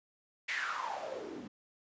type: noise with band-pass filter sweep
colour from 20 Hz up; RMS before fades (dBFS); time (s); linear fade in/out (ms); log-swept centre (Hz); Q
white; -39; 0.48-1.48; 10; 2200 to 240; 6.1
effects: resampled to 16000 Hz